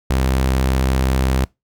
sawtooth tone, 65.41 Hz, C2, in tune, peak -11 dBFS, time 0.1-1.45 s, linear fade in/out 5 ms, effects noise-tail reverb RT60 0.2 s tail -24 dB re dry

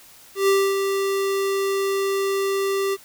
square tone with ADSR envelope, 392 Hz, G4, in tune, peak -15 dBFS, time 0.35-2.97 s, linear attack 130 ms, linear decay 260 ms, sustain -6 dB, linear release 37 ms, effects white hiss -48 dBFS RMS until 3.04 s

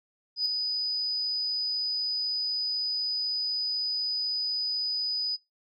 sine tone with ADSR envelope, 4978 Hz, D#8, in tune, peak -21 dBFS, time 0.36-5.37 s, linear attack 98 ms, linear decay 4 ms, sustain -5 dB, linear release 25 ms, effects noise-tail reverb RT60 0.2 s tail -24 dB re dry + tanh soft clip ceiling -18 dBFS

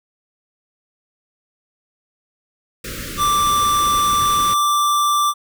pink band-stop noise, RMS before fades -29 dBFS, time 2.84-4.54 s, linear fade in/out 5 ms, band 570 to 1200 Hz, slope 96 dB/octave
square tone, 1174.7 Hz, D6, in tune, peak -15 dBFS, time 3.17-5.34 s, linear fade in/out 50 ms
effects none

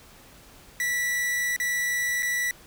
45% pulse tone with dropouts, 1954 Hz, B6, 19 cents flat, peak -24 dBFS, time 0.8-2.51 s, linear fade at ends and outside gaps 1 ms, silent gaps 1.563-1.6 / 2.224-2.229 s, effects pink hiss -51 dBFS RMS until 2.66 s

